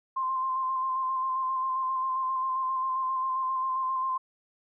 sine tone with vibrato, 1046.5 Hz, C6, in tune, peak -26 dBFS, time 0.16-4.18 s, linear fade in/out 10 ms, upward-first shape square, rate 7.5 Hz, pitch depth 19 cents each way, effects none

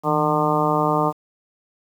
harmonic tone with a mistuned harmonic, 150.9 Hz, D3, 47 cents sharp, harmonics 1 / 2 / 3 / 4 / 5 / 6 / 7 / 8, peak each -25 / -25 / -25 / -25 / -25 / -25 / -25 / -25 dBFS, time 0.03-1.13 s, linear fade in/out 50 ms, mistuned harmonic 1, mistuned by +95 cents, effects 8-bit

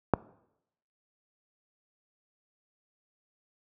click, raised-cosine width 1 ms, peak -6 dBFS, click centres 0.137 s, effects noise-tail reverb RT60 0.8 s tail -21 dB re dry + high-pass 80 Hz 12 dB/octave

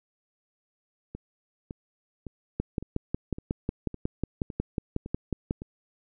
two click trains, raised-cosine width 3 ms, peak -14 / -24 dBFS, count 17 / 9, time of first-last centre 2.6-5.509 / 1.15-5.619 s, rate 5.5 / 1.79 Hz, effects none

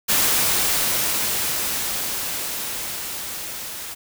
white noise with level ramp, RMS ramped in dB -18 to -33 dBFS, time 0.08-3.95 s, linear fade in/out 20 ms, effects none

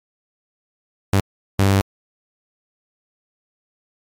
sawtooth tone bursts at uneven times, 98 Hz, G2, in tune, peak -9 dBFS, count 2, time 1.13-1.2 / 1.59-1.81 s, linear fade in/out 0 ms, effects MP3 96 kbps

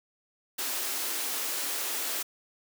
white high-pass noise, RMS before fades -32 dBFS, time 0.58-2.23 s, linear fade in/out 10 ms, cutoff 250 Hz, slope 48 dB/octave, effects none

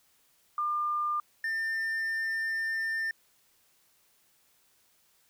sine / triangle tone pair in turn, 1200 / 1798 Hz, D6 / A6, +37 / +37 cents, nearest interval perfect fifth, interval 700 cents, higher second, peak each -27 dBFS, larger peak neither, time 0.58-1.2 / 1.44-3.11 s, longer second, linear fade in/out 2 ms, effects white hiss -67 dBFS RMS until 5.29 s

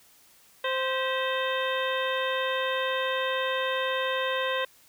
harmonic tone with a mistuned harmonic, 522 Hz, C5, 4 cents flat, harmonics 1 / 2 / 3 / 4 / 5 / 6 / 7, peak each -29 / -32 / -34 / -35 / -36 / -37 / -37 dBFS, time 0.64-4.65 s, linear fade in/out 5 ms, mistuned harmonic 4, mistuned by -130 cents, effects white hiss -58 dBFS RMS until 4.88 s

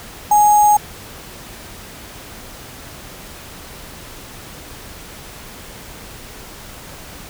sine tone with sample-and-hold, 834 Hz, G#5, 7 cents sharp, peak -8 dBFS, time 0.31-0.77 s, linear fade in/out 5 ms, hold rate 7350 Hz, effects pink hiss -36 dBFS RMS until 7.29 s

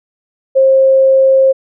sine tone, 533 Hz, C5, 32 cents sharp, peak -5 dBFS, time 0.55-1.53 s, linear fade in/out 20 ms, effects none

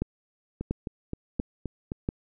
two click trains, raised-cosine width 3 ms, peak -14 / -19 dBFS, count 4 / 6, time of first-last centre 0.02-2.089 / 0.61-1.919 s, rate 1.45 / 3.82 Hz, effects none

